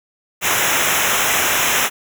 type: noise with comb filter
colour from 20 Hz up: pink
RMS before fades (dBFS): -17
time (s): 0.41-1.9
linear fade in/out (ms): 50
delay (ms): 0.22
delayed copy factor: -0.95
effects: none